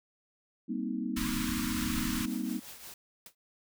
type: chord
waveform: sine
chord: C minor seventh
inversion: second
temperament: just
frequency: 196.22 / 235.5 / 261.6 / 314 Hz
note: G3 / Bb3 / C4 / Eb4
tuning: +2 / +18 / 0 / +16 cents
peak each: -38 / -35 / -37 / -38 dBFS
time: 0.68-2.6 s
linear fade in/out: 20 ms
type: band-stop noise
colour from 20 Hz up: pink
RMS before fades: -36 dBFS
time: 1.16-2.26 s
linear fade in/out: 10 ms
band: 170 to 960 Hz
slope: 96 dB/octave
type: noise with tremolo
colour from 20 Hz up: white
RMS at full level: -45 dBFS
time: 1.76-2.94 s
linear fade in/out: 2 ms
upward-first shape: triangle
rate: 5.6 Hz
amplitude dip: 60%
type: noise with exponential decay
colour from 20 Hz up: white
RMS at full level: -44 dBFS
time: 3.26-3.35 s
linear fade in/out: 2 ms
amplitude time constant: 19 ms
effects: none